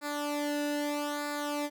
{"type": "tone with flanger", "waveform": "sawtooth", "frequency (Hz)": 292.7, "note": "D4", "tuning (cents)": -6, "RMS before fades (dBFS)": -33, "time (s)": [0.01, 1.7], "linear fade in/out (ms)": 50, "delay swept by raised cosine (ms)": [0.33, 0.91], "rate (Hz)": 0.79, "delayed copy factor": -0.75, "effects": []}